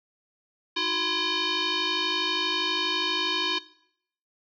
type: tone with frequency modulation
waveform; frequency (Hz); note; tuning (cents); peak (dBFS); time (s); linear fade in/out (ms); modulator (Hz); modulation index
sine; 312.8; D#4; +9; -24; 0.76-3.59; 10; 678; 6.2
effects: noise-tail reverb RT60 0.7 s tail -19 dB re dry